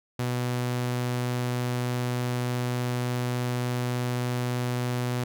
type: tone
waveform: sawtooth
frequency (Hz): 123.4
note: B2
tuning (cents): -1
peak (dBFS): -22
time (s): 0.19-5.24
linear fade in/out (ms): 5
effects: none